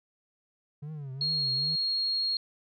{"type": "tone with vibrato", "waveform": "triangle", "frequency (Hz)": 142.9, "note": "D3", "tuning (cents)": -47, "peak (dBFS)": -34, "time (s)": [0.82, 1.76], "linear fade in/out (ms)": 10, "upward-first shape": "triangle", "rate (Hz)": 2.5, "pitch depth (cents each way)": 180}
{"type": "tone", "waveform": "sine", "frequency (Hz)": 4278, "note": "C8", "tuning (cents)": 38, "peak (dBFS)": -26, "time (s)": [1.21, 2.37], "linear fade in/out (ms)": 2}
{"effects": []}